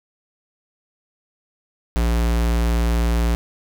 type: tone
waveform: square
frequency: 58 Hz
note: A#1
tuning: 8 cents flat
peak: -17 dBFS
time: 1.96-3.35 s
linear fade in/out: 0 ms
effects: none